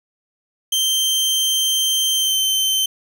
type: tone with pitch glide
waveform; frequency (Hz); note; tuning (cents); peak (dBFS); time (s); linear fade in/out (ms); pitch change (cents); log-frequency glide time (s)
sawtooth; 3136 to 3098; G7 to G7; 0 to -21; -13; 0.72-2.86; 5; -21; 2.13-2.38
effects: none